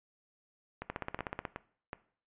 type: two click trains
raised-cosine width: 0.5 ms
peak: -20 / -23 dBFS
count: 10 / 4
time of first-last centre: 0.9-1.452 / 0.82-1.931 s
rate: 16.3 / 2.7 Hz
effects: noise-tail reverb RT60 0.5 s tail -18 dB re dry + resampled to 8000 Hz